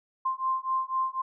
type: beating tone pair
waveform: sine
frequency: 1046.5 / 1050.5 Hz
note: C6 / C6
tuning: 0 / +7 cents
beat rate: 4 Hz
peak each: -29 dBFS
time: 0.25-1.22 s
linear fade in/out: 10 ms
effects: none